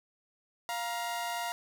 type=tone pair together; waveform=sawtooth; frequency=698.5 / 945.8 Hz; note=F5 / A#5; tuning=0 / +25 cents; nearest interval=perfect fourth; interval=525 cents; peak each=-32 / -32 dBFS; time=0.69-1.52 s; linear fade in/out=0 ms; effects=none